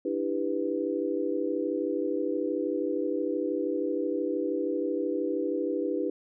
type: chord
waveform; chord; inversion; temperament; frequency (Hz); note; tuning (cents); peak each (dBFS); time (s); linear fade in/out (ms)
sine; E minor seventh; third; just; 296.7 / 329.6 / 395.6 / 494.4; D4 / E4 / G4 / B4; +18 / 0 / +16 / +2; -32; 0.05-6.1; 5
effects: none